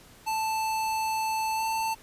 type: tone with pitch glide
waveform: square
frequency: 880 to 890.2 Hz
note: A5 to A5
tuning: 0 to +20 cents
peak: -27 dBFS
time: 0.26-1.95 s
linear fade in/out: 20 ms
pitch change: +20 cents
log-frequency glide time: 1.55-1.64 s
effects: pink hiss -53 dBFS RMS until 2.02 s + resampled to 32000 Hz